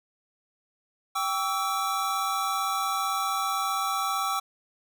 square chord, C# diminished, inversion second, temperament equal with one note detuned, 784 / 1136.6 / 1318.5 Hz, G5 / C#6 / E6, 0 / +43 / 0 cents, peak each -32 / -31 / -30 dBFS, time 1.15-4.4 s, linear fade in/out 10 ms, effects none

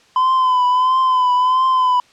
triangle tone with vibrato, 1016 Hz, B5, 49 cents sharp, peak -10 dBFS, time 0.16-2 s, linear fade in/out 2 ms, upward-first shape triangle, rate 1.5 Hz, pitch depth 51 cents each way, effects white hiss -51 dBFS RMS until 2.12 s + low-pass 5000 Hz 12 dB/octave

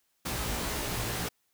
pink noise with comb filter, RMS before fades -33 dBFS, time 0.25-1.29 s, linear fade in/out 10 ms, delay 17 ms, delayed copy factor +1, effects white hiss -74 dBFS RMS until 1.53 s

